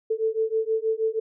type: beating tone pair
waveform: sine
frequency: 440 / 446.3 Hz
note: A4 / A4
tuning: 0 / +25 cents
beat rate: 6.3 Hz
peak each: -25 dBFS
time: 0.1-1.2 s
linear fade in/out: 10 ms
effects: none